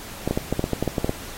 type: clicks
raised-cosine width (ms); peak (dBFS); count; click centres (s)
2; -8; 12; 0.276 / 0.31 / 0.375 / 0.526 / 0.594 / 0.641 / 0.733 / 0.826 / 0.877 / 0.982 / 1.045 / 1.094
effects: pink hiss -38 dBFS RMS until 1.37 s + AAC 48 kbps